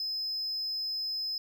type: tone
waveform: triangle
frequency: 5100 Hz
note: D#8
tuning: 42 cents sharp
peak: -30 dBFS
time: 0-1.38 s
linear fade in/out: 2 ms
effects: none